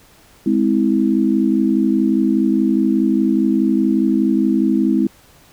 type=chord; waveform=sine; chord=Ab augmented; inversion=none; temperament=just; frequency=207.7 / 259.6 / 324.5 Hz; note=Ab3 / C4 / E4; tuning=0 / -13 / -27 cents; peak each=-17 dBFS; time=0.46-5.07 s; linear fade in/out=5 ms; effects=pink hiss -49 dBFS RMS until 5.52 s